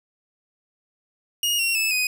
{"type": "tone with pitch steps", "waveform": "sawtooth", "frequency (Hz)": [2866, 2738, 2616, 2499], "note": ["F7", "F7", "E7", "D#7"], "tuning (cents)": [44, -35, -14, 7], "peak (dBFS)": -17, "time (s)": [1.43, 2.07], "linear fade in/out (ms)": 2, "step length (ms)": 160, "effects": []}